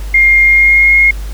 sine tone with pitch glide, 2122 to 2149 Hz, C7 to C7, +24 to +46 cents, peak -4 dBFS, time 0.14-1.11 s, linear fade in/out 5 ms, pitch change +22 cents, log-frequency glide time 0.43-0.92 s, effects added 50 Hz sine -19 dBFS peak until 1.33 s + pink hiss -35 dBFS RMS until 1.33 s

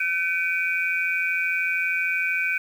sine tone cluster, 1522 / 2296 / 2469 Hz, F#6 / D7 / D#7, +48 / -40 / -14 cents, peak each -26 dBFS, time 0-2.58 s, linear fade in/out 5 ms, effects 8-bit

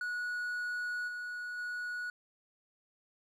triangle tone with level steps, 1462 Hz, F#6, 21 cents flat, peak -32 / -36 / -34 dBFS, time 0.01-2.1 s, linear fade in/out 2 ms, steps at 1.07 / 1.57 s, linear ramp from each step 20 ms, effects none

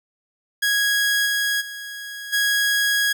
sawtooth tone with level steps, 1655 Hz, G#6, 6 cents flat, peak -14 / -16 / -28 / -14 dBFS, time 0.62-3.13 s, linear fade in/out 10 ms, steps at 1.25 / 1.6 / 2.32 s, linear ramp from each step 20 ms, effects none

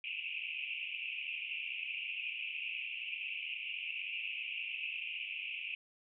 white band-pass noise, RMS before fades -41 dBFS, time 0.04-5.75 s, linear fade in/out 2 ms, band 2400 to 2800 Hz, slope 96 dB/octave, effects none

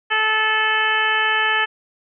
harmonic tone, 435.3 Hz, A4, 19 cents flat, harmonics 1 / 2 / 3 / 4 / 5 / 6 / 7, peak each -31 / -24 / -24 / -19 / -27 / -25 / -25 dBFS, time 0.1-1.66 s, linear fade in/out 20 ms, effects none

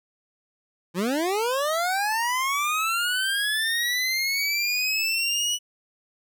25% pulse linear sweep, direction up, 162.1 to 2960 Hz, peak -19 dBFS, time 0.94-5.59 s, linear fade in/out 50 ms, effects none

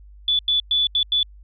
sine tone bursts at uneven times, 3462 Hz, A7, 29 cents flat, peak -16 dBFS, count 5, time 0.28-0.39 / 0.48-0.6 / 0.71-0.87 / 0.95-1.03 / 1.12-1.23 s, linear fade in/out 2 ms, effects added 50 Hz sine -42 dBFS peak until 1.43 s

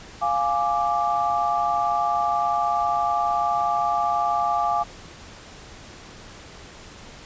sine chord, D diminished, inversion first, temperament equal, 698.5 / 830.6 / 1174.7 Hz, F5 / Ab5 / D6, 0 / 0 / 0 cents, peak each -24 dBFS, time 0.21-4.84 s, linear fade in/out 20 ms, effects pink hiss -43 dBFS RMS until 7.25 s + resampled to 16000 Hz

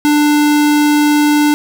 square tone, 296.1 Hz, D4, 14 cents sharp, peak -9 dBFS, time 0.05-1.54 s, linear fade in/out 0 ms, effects none

